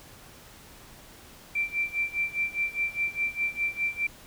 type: tone with tremolo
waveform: sine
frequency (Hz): 2349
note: D7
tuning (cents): 0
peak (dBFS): -23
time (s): 1.55-4.07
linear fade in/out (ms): 5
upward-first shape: sine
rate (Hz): 4.9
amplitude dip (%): 90
effects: pink hiss -50 dBFS RMS until 4.26 s